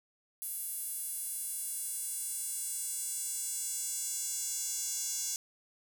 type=tone with high-pass filter sweep; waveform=square; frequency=311.1 Hz; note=D#4; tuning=in tune; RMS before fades=-37 dBFS; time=0.42-5.36 s; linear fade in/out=0 ms; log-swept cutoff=11000 to 6600 Hz; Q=3; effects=none